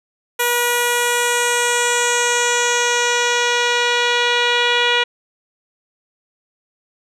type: tone with low-pass filter sweep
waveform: 10% pulse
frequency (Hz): 482.1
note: B4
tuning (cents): -42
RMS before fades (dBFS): -17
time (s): 0.39-5.04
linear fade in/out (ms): 10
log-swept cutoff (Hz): 12000 to 3500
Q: 2.5
effects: none